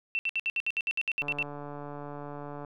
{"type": "tone bursts", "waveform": "sine", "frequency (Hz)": 2690, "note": "E7", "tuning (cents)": 34, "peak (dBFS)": -26, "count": 13, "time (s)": [0.15, 1.426], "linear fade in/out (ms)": 0, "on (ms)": 40, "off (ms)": 63}
{"type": "click train", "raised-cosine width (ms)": 1, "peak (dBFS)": -27, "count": 208, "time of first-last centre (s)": [1.22, 2.648], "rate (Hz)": 145}
{"effects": []}